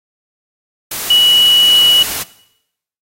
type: tone in noise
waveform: sine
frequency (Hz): 2934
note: F#7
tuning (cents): -15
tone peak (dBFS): -6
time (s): 1.1-2.03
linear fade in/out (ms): 5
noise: white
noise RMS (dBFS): -21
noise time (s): 0.91-2.23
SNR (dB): +12
effects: noise-tail reverb RT60 0.8 s tail -18 dB re dry + AAC 48 kbps